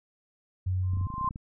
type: tone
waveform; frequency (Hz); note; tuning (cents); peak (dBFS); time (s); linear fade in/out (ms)
sine; 92.5; F#2; 0; -25; 0.66-1.07; 10
type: tone with exponential growth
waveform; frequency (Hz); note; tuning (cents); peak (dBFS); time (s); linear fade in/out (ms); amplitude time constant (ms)
sine; 1046.5; C6; 0; -23; 0.83-1.29; 5; 98
type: clicks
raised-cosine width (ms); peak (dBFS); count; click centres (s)
5; -26; 12; 0.935 / 0.971 / 1.012 / 1.069 / 1.103 / 1.14 / 1.181 / 1.212 / 1.245 / 1.277 / 1.309 / 1.359
effects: none